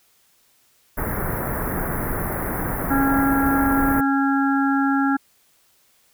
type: band-stop noise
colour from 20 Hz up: pink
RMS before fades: -25 dBFS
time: 0.97-4.01 s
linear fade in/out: 10 ms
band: 1900 to 11000 Hz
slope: 48 dB/octave
type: harmonic tone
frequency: 274.6 Hz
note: C#4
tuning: 16 cents flat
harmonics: 1 / 3 / 5 / 6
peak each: -18 / -25 / -25 / -28 dBFS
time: 2.9-5.17 s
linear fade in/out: 10 ms
effects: white hiss -60 dBFS RMS until 6.13 s